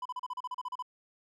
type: tone bursts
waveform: triangle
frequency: 1000 Hz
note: B5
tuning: 21 cents sharp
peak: -32 dBFS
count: 12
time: 0.02-0.825 s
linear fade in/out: 5 ms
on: 35 ms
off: 35 ms
effects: none